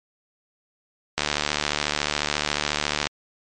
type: click train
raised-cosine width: 0.2 ms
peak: -4 dBFS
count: 141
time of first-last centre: 1.18-3.069 s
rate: 74.1 Hz
effects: MP3 48 kbps